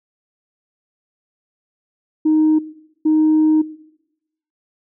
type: tone bursts at uneven times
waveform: sine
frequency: 311.1 Hz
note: D#4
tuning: in tune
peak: -10 dBFS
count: 2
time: 2.25-2.59 / 3.05-3.62 s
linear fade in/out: 10 ms
effects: noise-tail reverb RT60 0.9 s tail -19 dB re dry + tanh soft clip ceiling -8 dBFS